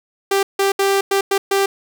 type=tone bursts at uneven times; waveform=sawtooth; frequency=393.3 Hz; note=G4; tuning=6 cents sharp; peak=-10 dBFS; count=6; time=0.31-0.43 / 0.59-0.72 / 0.79-1.01 / 1.11-1.21 / 1.31-1.38 / 1.51-1.66 s; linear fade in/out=5 ms; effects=7-bit